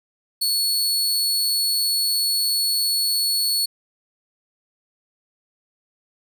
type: tone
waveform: sawtooth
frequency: 4403 Hz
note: C#8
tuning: 13 cents flat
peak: -16 dBFS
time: 0.41-3.66 s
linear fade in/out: 10 ms
effects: none